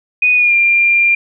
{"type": "tone with pitch glide", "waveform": "sine", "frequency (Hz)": [2482, 2389], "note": ["D#7", "D7"], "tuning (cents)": [-5, 29], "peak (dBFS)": -8, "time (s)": [0.22, 1.15], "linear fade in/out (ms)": 5, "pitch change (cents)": -66, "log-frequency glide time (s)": [0.35, 0.55], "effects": []}